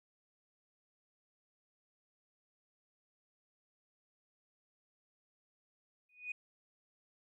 sine tone with exponential growth, 2479 Hz, D#7, 7 cents flat, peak -34 dBFS, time 6.09-6.32 s, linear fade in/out 5 ms, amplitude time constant 50 ms, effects tanh soft clip ceiling -30 dBFS

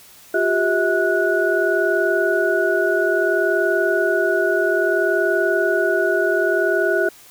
sine tone cluster, 357 / 397.6 / 646 / 1468 Hz, F4 / G4 / E5 / F#6, +38 / +25 / -35 / -14 cents, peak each -21 dBFS, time 0.34-7.09 s, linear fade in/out 5 ms, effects white hiss -46 dBFS RMS until 7.3 s

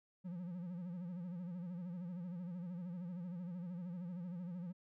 triangle tone with vibrato, 176.8 Hz, F3, 22 cents sharp, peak -40 dBFS, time 0.24-4.73 s, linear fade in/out 20 ms, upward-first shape sine, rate 13 Hz, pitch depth 93 cents each way, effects none

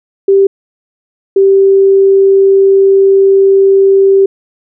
sine tone pair in turn, 392 / 390 Hz, G4 / G4, 0 / -9 cents, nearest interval unison, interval 9 cents, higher first, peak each -3 dBFS, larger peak neither, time 0.28-0.47 / 1.36-4.26 s, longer second, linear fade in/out 5 ms, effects none

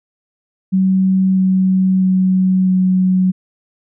sine tone with pitch steps, 189.1 / 187.9 / 186.71 / 185.53 Hz, F#3 / F#3 / F#3 / F#3, +38 / +27 / +16 / +5 cents, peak -10 dBFS, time 0.72-3.32 s, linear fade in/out 20 ms, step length 650 ms, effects none

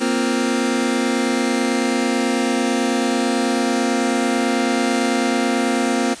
sawtooth chord, Bb suspended second, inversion none, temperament just, 233.1 / 262.2 / 349.6 Hz, Bb3 / C4 / F4, 0 / +4 / +2 cents, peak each -17 / -16 / -20 dBFS, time 0-6.15 s, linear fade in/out 20 ms, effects white hiss -36 dBFS RMS until 6.2 s + resampled to 22050 Hz

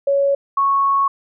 sine tone pair in turn, 558 / 1104.5 Hz, C#5 / C#6, +11 / -7 cents, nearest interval octave, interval 1182 cents, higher second, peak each -13 dBFS, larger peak neither, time 0.07-0.35 / 0.57-1.08 s, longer second, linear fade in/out 5 ms, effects none

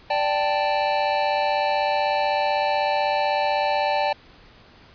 square chord, D suspended fourth, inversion none, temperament equal, 587.3 / 784 / 880 Hz, D5 / G5 / A5, 0 / 0 / 0 cents, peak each -25 dBFS, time 0.1-4.13 s, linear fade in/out 5 ms, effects pink hiss -50 dBFS RMS until 4.94 s + resampled to 11025 Hz

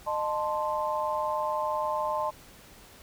sine chord, A diminished, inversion second, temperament equal with one note detuned, 613.3 / 880 / 1046.5 Hz, Eb5 / A5 / C6, -25 / 0 / 0 cents, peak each -31 dBFS, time 0.06-2.31 s, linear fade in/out 20 ms, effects pink hiss -52 dBFS RMS until 3.02 s

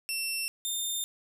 15% pulse tone pair in turn, 2700 / 3618 Hz, E7 / A7, +41 / +48 cents, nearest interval perfect fourth, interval 507 cents, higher second, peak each -23 dBFS, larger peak neither, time 0.09-0.48 / 0.65-1.04 s, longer neither, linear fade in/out 0 ms, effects none

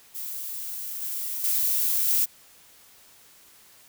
violet noise with level steps, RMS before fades -34 / -31 / -24 / -22 dBFS, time 0.14-2.26 s, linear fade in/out 20 ms, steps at 1.02 / 1.44 / 2.08 s, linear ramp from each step 2 ms, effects white hiss -54 dBFS RMS until 3.88 s

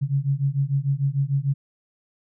sine beating tone pair, 135.5 / 142.2 Hz, C#3 / C#3, -39 / +45 cents, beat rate 6.7 Hz, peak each -23 dBFS, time 0.01-1.54 s, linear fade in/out 20 ms, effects none

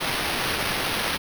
violet noise with sample-and-hold, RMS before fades -26 dBFS, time 0-1.18 s, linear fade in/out 20 ms, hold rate 7350 Hz, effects none

